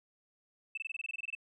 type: tone bursts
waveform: sine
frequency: 2637 Hz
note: E7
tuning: in tune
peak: -34 dBFS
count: 13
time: 0.75-1.351 s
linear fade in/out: 5 ms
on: 25 ms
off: 23 ms
effects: tanh soft clip ceiling -31 dBFS